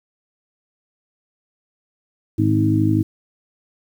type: harmonic tone with a mistuned harmonic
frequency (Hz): 52.5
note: G#1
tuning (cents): +19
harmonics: 2 / 3 / 4 / 5 / 6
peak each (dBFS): -18 / -25 / -27 / -22 / -18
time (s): 2.38-3.03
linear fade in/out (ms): 10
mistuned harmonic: 2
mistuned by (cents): +30
effects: 8-bit